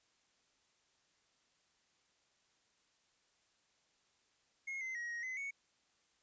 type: tone with pitch steps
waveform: triangle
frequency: 2157 / 2064 / 1897 / 1883 / 2038 / 2220 Hz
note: C#7 / C7 / A#6 / A#6 / C7 / C#7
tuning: -48 / -24 / +30 / +17 / -46 / +2 cents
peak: -38 dBFS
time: 4.67-5.51 s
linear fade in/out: 10 ms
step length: 140 ms
effects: white hiss -75 dBFS RMS until 6.22 s + resampled to 16000 Hz